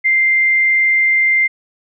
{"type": "tone", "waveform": "sine", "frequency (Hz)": 2093, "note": "C7", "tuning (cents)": 0, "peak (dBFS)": -10, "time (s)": [0.04, 1.48], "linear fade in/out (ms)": 20, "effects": []}